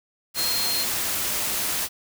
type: tone in noise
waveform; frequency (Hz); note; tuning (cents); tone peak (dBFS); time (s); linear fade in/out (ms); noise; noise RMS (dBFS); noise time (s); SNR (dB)
sine; 4210; C8; +10; -25; 0.35-0.86; 50; white; -26; 0.34-1.89; -2
effects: none